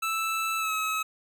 25% pulse tone with pitch glide, 1318.5 to 1284.7 Hz, E6 to E6, 0 to -45 cents, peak -23 dBFS, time 0.02-1.03 s, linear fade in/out 10 ms, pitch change -45 cents, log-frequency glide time 0.58-0.72 s, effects none

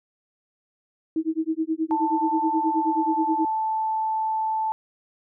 sine tone with tremolo, 320 Hz, D#4, 49 cents sharp, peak -19 dBFS, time 1.16-3.45 s, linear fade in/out 2 ms, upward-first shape sine, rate 9.4 Hz, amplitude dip 100%
sine tone with pitch glide, 885 to 877.9 Hz, A5 to A5, +10 to -4 cents, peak -22 dBFS, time 1.91-4.72 s, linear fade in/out 0 ms, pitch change -14 cents, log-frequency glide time 2.56-3.11 s
effects none

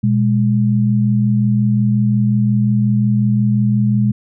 sine tone pair together, 121 / 206.6 Hz, B2 / G#3, -35 / -9 cents, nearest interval major sixth, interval 926 cents, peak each -14 dBFS, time 0.03-4.12 s, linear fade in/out 10 ms, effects none

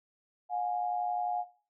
sine tone pair together, 720 / 831.5 Hz, F#5 / G#5, -47 / +2 cents, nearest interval major second, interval 249 cents, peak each -31 / -35 dBFS, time 0.49-1.45 s, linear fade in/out 50 ms, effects noise-tail reverb RT60 0.4 s tail -17 dB re dry

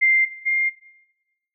sine tone pair in turn, 2093 / 2114 Hz, C7 / C7, 0 / +17 cents, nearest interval unison, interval 17 cents, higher second, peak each -13 / -18 dBFS, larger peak first, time 0.01-0.26 / 0.45-0.7 s, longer neither, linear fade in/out 20 ms, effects noise-tail reverb RT60 1.0 s tail -17 dB re dry

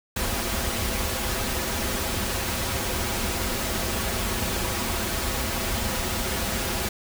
pink noise with comb filter, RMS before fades -27 dBFS, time 0.16-6.89 s, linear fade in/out 5 ms, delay 6.7 ms, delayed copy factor -0.65, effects none

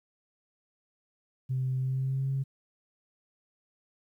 sine tone with pitch glide, 129.9 to 135.42 Hz, C3 to C#3, -12 to -40 cents, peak -26 dBFS, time 1.49-2.44 s, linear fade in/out 20 ms, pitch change +72 cents, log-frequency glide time 1.78-2.3 s, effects tanh soft clip ceiling -22 dBFS + 11-bit

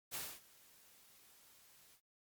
white noise with ADSR envelope, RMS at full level -42 dBFS, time 0.11-2.01 s, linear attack 38 ms, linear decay 250 ms, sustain -23 dB, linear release 73 ms, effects Opus 48 kbps

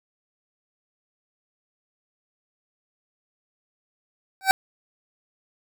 25% pulse tone with exponential growth, 769 Hz, G5, 33 cents flat, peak -6 dBFS, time 4.41-4.51 s, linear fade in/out 0 ms, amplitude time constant 20 ms, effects none

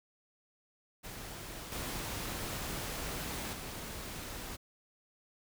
pink noise with level steps, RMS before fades -45 / -39 / -43 dBFS, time 1.03-4.57 s, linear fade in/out 20 ms, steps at 1.72 / 3.53 s, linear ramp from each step 2 ms, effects none

